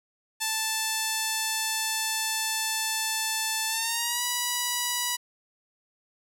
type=tone with pitch glide; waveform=5% pulse; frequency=880 to 976.4 Hz; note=A5 to B5; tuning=0 to -20 cents; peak=-14 dBFS; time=0.4-5.17 s; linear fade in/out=20 ms; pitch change=+180 cents; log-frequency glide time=3.68-4.23 s; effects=none